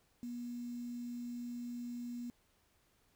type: tone with quantisation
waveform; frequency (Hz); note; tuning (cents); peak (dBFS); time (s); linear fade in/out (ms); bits
sine; 241.1; B3; -41; -40; 0.23-2.3; 0; 10
effects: pink hiss -73 dBFS RMS until 3.15 s